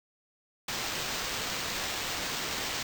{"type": "noise with sample-and-hold", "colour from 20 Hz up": "white", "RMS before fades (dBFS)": -34, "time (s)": [0.68, 2.83], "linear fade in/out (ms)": 5, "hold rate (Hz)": 11025, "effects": []}